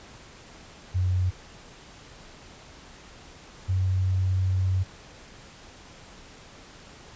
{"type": "tone pair in turn", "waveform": "sine", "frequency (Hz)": [91.5, 93.48], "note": ["F#2", "F#2"], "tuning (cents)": [-19, 18], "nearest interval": "unison", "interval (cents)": 37, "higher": "second", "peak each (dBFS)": -21, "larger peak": "neither", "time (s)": [[0.94, 1.31], [3.68, 4.84]], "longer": "second", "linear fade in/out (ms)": 20, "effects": ["pink hiss -48 dBFS RMS until 7.15 s", "resampled to 16000 Hz"]}